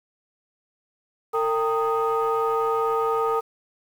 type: tone cluster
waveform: sine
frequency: 454.4 / 791 / 915 / 1244 Hz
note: A#4 / G5 / A#5 / D#6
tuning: -44 / +15 / -32 / -1 cents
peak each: -22 / -29 / -29 / -24 dBFS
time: 1.33-3.41 s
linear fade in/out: 20 ms
effects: tanh soft clip ceiling -14 dBFS + 8-bit